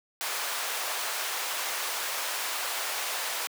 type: high-pass noise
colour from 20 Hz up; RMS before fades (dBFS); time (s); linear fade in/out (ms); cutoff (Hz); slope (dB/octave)
pink; -32; 0.21-3.47; 0; 740; 12
effects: high-pass 400 Hz 12 dB/octave